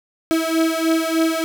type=beating tone pair; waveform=35% pulse; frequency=323 / 326.3 Hz; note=E4 / E4; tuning=-35 / -18 cents; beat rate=3.3 Hz; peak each=-18 dBFS; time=0.31-1.44 s; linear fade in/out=0 ms; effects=none